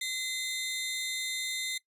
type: tone pair together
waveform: sawtooth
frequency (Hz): 2054 / 3657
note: C7 / A#7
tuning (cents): -33 / -34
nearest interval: minor seventh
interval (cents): 999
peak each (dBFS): -31 / -32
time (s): 0.01-1.78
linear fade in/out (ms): 5
effects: noise-tail reverb RT60 0.1 s tail -20 dB re dry + resampled to 32000 Hz